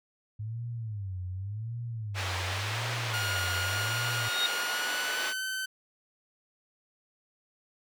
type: tone with vibrato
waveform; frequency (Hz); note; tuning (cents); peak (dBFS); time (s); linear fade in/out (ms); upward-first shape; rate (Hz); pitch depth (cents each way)
sine; 103.83; G#2; 0; -33; 0.39-4.29; 10; sine; 0.88; 230
type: band-pass noise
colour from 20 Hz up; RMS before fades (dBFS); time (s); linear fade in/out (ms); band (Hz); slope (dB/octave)
white; -35; 2.14-5.34; 50; 440 to 3100; 12
type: tone with pitch glide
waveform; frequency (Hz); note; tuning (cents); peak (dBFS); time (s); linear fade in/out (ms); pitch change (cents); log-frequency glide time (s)
sawtooth; 1429 to 1531.6; F6 to G6; +39 to -41; -28; 3.13-5.66; 10; +120; 4.58-5.43
type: tone with exponential growth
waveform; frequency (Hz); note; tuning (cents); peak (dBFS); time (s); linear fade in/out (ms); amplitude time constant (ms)
sine; 3729; A#7; 0; -23; 4.08-4.46; 0; 82
effects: none